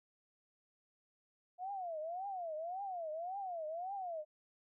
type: tone with vibrato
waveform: sine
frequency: 702 Hz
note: F5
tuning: 9 cents sharp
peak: -39 dBFS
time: 1.58-4.25 s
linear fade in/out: 50 ms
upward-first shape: triangle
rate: 1.8 Hz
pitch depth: 260 cents each way
effects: none